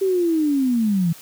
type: linear sweep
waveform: sine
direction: down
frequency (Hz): 392 to 160.1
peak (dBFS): -16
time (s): 0.01-1.13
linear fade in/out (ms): 10
effects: white hiss -43 dBFS RMS until 1.21 s